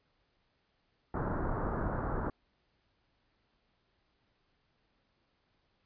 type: low-pass noise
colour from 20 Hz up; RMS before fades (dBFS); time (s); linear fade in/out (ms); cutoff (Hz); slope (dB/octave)
pink; -34; 1.14-2.3; 2; 1500; 48
effects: pink hiss -75 dBFS RMS until 5.85 s + resampled to 11025 Hz